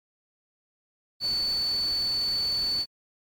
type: tone in noise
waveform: sine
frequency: 4479 Hz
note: C#8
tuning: 17 cents sharp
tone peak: -24 dBFS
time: 1.2-2.86 s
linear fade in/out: 50 ms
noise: pink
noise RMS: -42 dBFS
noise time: 1.2-2.86 s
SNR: +15 dB
effects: MP3 96 kbps